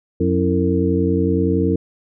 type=harmonic tone with a mistuned harmonic; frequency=90.7 Hz; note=F#2; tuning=34 cents flat; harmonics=1 / 2 / 3 / 4 / 5; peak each=-21 / -21 / -21 / -21 / -21 dBFS; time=0.2-1.76 s; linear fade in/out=5 ms; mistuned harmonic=4; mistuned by=-150 cents; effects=none